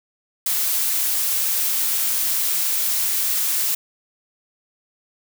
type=noise; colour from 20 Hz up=blue; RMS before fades=-21 dBFS; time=0.46-3.75 s; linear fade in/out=5 ms; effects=none